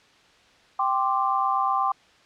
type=chord; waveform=sine; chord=G suspended fourth; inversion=none; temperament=equal; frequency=784 / 1046.5 / 1174.7 Hz; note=G5 / C6 / D6; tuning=0 / 0 / 0 cents; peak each=-25 dBFS; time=0.79-1.92 s; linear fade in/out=5 ms; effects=white hiss -56 dBFS RMS until 2.25 s + low-pass 4000 Hz 12 dB/octave